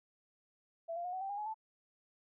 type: tone with pitch steps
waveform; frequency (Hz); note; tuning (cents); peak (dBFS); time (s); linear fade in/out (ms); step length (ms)
sine; 666 / 692.7 / 720.4 / 749.3 / 779.3 / 810.5 / 843 / 876.8; E5 / F5 / F#5 / F#5 / G5 / G#5 / G#5 / A5; +18 / -14 / -46 / +22 / -10 / -42 / +26 / -6; -37; 0.88-1.544; 20; 83
effects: none